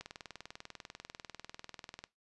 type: click train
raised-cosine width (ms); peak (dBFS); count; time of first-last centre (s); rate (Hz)
0.2; -27; 42; 0.01-2.04; 20.2
effects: noise-tail reverb RT60 0.2 s tail -19 dB re dry + resampled to 24000 Hz